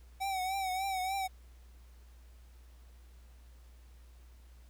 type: tone with vibrato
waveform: square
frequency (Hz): 761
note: F#5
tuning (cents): +48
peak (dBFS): -33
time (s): 0.2-1.28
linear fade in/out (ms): 20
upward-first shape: triangle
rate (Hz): 3.4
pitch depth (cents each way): 72
effects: added 60 Hz sine -53 dBFS peak until 4.69 s + pink hiss -67 dBFS RMS until 4.69 s